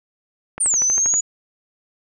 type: click train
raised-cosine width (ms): 0.5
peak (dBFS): -15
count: 8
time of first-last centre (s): 0.58-1.14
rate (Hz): 12.5
type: exponential two-way sweep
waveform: sine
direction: down then up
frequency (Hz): 9480 to 5920 to 6900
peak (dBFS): -15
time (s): 0.6-1.21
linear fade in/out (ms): 10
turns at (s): 0.79
effects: none